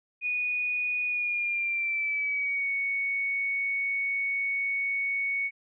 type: tone with pitch glide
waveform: sine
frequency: 2468 to 2224 Hz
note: D#7 to C#7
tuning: -15 to +5 cents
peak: -26 dBFS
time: 0.21-5.51 s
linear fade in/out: 50 ms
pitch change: -180 cents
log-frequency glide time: 1.07-2.7 s
effects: none